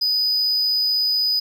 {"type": "tone", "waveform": "triangle", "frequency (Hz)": 4978, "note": "D#8", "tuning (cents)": 0, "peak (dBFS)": -16, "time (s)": [0.01, 1.4], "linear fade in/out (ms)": 10, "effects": []}